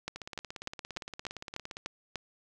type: two click trains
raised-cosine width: 0.2 ms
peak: -18 / -23 dBFS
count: 8 / 29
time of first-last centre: 0.08-2.157 / 0.16-1.769 s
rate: 3.37 / 17.4 Hz
effects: none